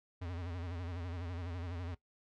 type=tone with vibrato; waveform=square; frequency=87.31 Hz; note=F2; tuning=in tune; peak=-40 dBFS; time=0.21-1.95 s; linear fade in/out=10 ms; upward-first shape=sine; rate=12 Hz; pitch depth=95 cents each way; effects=noise-tail reverb RT60 0.1 s tail -17 dB re dry + low-pass 4000 Hz 12 dB/octave